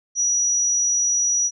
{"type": "tone", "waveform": "sine", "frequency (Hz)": 5830, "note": "F#8", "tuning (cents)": -26, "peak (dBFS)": -17, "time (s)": [0.15, 1.51], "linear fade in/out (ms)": 50, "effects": []}